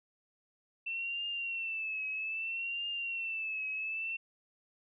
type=tone with vibrato; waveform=sine; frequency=2681 Hz; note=E7; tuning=29 cents sharp; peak=-34 dBFS; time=0.86-4.17 s; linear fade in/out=10 ms; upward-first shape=triangle; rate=0.62 Hz; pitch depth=88 cents each way; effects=none